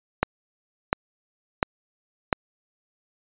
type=click train; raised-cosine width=0.5 ms; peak=-3 dBFS; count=4; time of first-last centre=0.23-2.328 s; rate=1.43 Hz; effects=resampled to 8000 Hz